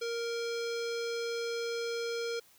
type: tone with low-pass filter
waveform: square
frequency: 466.2 Hz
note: A#4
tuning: in tune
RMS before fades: -35 dBFS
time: 0.01-2.4 s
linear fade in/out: 10 ms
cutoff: 5300 Hz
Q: 2.4
effects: white hiss -62 dBFS RMS until 2.58 s

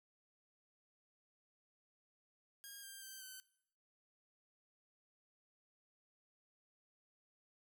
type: tone with pitch steps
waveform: 5% pulse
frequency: 1625 / 1591.6 / 1558.8 / 1526.7 Hz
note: G#6 / G6 / G6 / G6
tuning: -38 / +26 / -10 / -46 cents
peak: -40 dBFS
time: 2.64-3.4 s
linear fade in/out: 0 ms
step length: 190 ms
effects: noise-tail reverb RT60 0.7 s tail -19 dB re dry

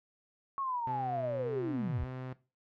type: linear sweep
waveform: sine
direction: down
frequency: 1113 to 59.6 Hz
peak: -32 dBFS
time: 0.58-2.04 s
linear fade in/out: 0 ms
type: tone with vibrato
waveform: sawtooth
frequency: 126.4 Hz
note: B2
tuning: 41 cents sharp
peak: -35 dBFS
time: 0.87-2.33 s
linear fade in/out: 0 ms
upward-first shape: square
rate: 1.7 Hz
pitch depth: 32 cents each way
effects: noise-tail reverb RT60 0.3 s tail -17 dB re dry + low-pass 2000 Hz 12 dB/octave

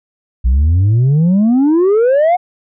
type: exponential sweep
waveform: sine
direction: up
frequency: 58.27 to 740 Hz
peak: -5 dBFS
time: 0.44-2.37 s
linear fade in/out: 20 ms
effects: tanh soft clip ceiling -7 dBFS

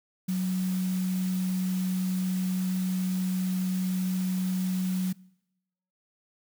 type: tone in noise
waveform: sine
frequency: 185 Hz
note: F#3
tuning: in tune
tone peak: -25 dBFS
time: 0.28-5.13 s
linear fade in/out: 10 ms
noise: white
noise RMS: -43 dBFS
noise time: 0.28-5.13 s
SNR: +15 dB
effects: noise-tail reverb RT60 0.9 s tail -24 dB re dry

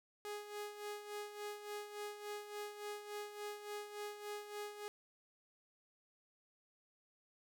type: tone with tremolo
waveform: sawtooth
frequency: 415.3 Hz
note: G#4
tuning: in tune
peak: -38 dBFS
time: 0.25-4.88 s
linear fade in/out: 0 ms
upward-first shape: sine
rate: 3.5 Hz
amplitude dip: 65%
effects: none

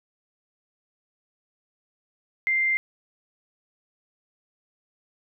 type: tone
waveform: sine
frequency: 2093 Hz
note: C7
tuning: in tune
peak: -20 dBFS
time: 2.47-2.77 s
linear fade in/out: 0 ms
effects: none

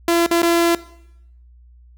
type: tone with dropouts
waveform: sawtooth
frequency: 339.4 Hz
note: F4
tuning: 49 cents flat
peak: -10 dBFS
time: 0.08-0.75 s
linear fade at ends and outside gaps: 2 ms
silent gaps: 0.263-0.311 / 0.42-0.43 s
effects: noise-tail reverb RT60 0.8 s tail -18 dB re dry + added 60 Hz sine -44 dBFS peak until 1.97 s

